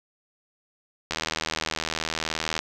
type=click train; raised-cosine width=0.2 ms; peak=-9 dBFS; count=119; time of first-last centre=1.11-2.591 s; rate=79.7 Hz; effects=none